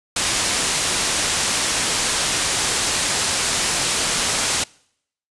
white low-pass noise, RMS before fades -21 dBFS, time 0.16-4.64 s, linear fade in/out 5 ms, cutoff 9400 Hz, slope 24 dB/octave, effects noise-tail reverb RT60 0.7 s tail -25 dB re dry + resampled to 24000 Hz

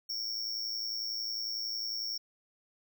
square tone with amplitude modulation, 5480 Hz, F8, 34 cents flat, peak -31 dBFS, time 0.09-2.18 s, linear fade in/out 10 ms, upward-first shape sine, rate 111 Hz, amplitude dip 70%, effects none

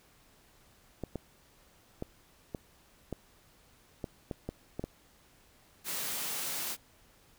clicks, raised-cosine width 2 ms, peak -22 dBFS, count 10, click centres 1.037 / 1.157 / 2.024 / 2.548 / 3.127 / 4.042 / 4.312 / 4.49 / 4.795 / 4.84 s
white high-pass noise, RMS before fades -36 dBFS, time 5.84-6.77 s, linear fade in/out 50 ms, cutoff 130 Hz, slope 24 dB/octave
effects pink hiss -63 dBFS RMS until 7.38 s

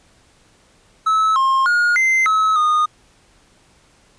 triangle tone with pitch steps, 1299 / 1066 / 1433 / 2075 / 1288 / 1230 Hz, E6 / C6 / F6 / C7 / E6 / D#6, -26 / +32 / +44 / -15 / -41 / -20 cents, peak -11 dBFS, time 1.06-2.86 s, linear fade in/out 10 ms, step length 300 ms, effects pink hiss -54 dBFS RMS until 4.18 s + resampled to 22050 Hz

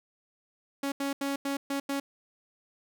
sawtooth tone bursts at uneven times, 277.9 Hz, C#4, 4 cents sharp, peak -25 dBFS, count 6, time 0.83-0.92 / 1-1.13 / 1.21-1.36 / 1.45-1.57 / 1.7-1.8 / 1.89-2 s, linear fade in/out 5 ms, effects none

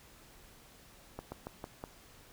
slowing click train, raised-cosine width 1 ms, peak -26 dBFS, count 5, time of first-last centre 1.19-1.839 s, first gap 130 ms, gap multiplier 1.15, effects pink hiss -58 dBFS RMS until 2.32 s

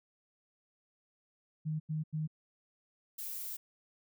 sine tone bursts, 155.3 Hz, D#3, 3 cents flat, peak -32 dBFS, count 3, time 1.65-2.276 s, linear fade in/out 20 ms, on 150 ms, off 88 ms
violet noise, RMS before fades -41 dBFS, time 3.18-3.57 s, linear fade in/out 10 ms
effects none

